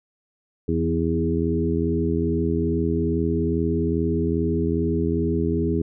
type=harmonic tone with a mistuned harmonic; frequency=82.41 Hz; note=E2; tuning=in tune; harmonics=1 / 2 / 3 / 4 / 5; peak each=-26 / -26 / -26 / -26 / -26 dBFS; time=0.68-5.82 s; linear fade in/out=5 ms; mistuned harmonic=3; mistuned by=+19 cents; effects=none